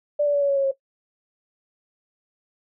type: tone with pitch steps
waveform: sine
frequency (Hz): 587 / 579.3 / 571.6 / 564.1 / 556.6 / 549.3 / 542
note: D5 / D5 / D5 / C#5 / C#5 / C#5 / C#5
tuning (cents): -1 / -24 / -47 / +30 / +7 / -16 / -39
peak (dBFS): -17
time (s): 0.19-0.715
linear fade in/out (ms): 10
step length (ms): 75
effects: noise-tail reverb RT60 0.1 s tail -17 dB re dry